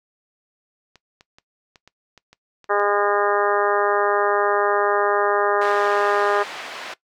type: clicks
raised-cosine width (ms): 0.2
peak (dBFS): -29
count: 9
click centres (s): 0.957 / 1.209 / 1.385 / 1.758 / 1.876 / 2.177 / 2.33 / 2.643 / 2.798
type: harmonic tone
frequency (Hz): 204.1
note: G#3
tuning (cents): -30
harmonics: 2 / 3 / 4 / 5 / 6 / 7 / 8 / 9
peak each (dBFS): -22 / -24 / -24 / -27 / -24 / -29 / -28 / -31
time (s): 2.69-6.44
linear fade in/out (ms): 20
type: band-pass noise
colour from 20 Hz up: pink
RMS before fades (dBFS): -34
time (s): 5.61-6.94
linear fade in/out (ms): 5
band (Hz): 710 to 3500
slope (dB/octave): 12
effects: noise-tail reverb RT60 0.1 s tail -18 dB re dry

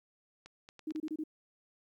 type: clicks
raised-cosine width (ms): 0.2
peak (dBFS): -34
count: 6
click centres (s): 0.46 / 0.689 / 0.793 / 0.907 / 0.96 / 1.082
type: tone bursts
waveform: sine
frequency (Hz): 311.1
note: D#4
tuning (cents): 0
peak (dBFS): -34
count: 5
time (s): 0.87-1.238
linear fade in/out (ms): 5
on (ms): 52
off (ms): 27
effects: 12-bit

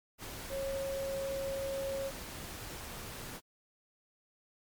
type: tone in noise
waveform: sine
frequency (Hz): 545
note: C#5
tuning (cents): -29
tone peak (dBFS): -34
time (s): 0.49-2.12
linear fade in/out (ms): 50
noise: pink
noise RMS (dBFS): -44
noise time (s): 0.18-3.41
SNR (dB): +7
effects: MP3 96 kbps

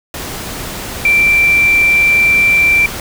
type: tone in noise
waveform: sine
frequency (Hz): 2349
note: D7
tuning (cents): 0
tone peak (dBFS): -7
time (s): 1.05-2.86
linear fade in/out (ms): 2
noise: pink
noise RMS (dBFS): -24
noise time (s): 0.14-3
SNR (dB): +14
effects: none

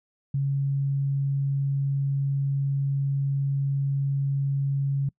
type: tone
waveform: sine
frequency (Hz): 138.59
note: C#3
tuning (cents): 0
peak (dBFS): -22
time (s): 0.34-5.09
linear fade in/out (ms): 5
effects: noise-tail reverb RT60 0.1 s tail -25 dB re dry

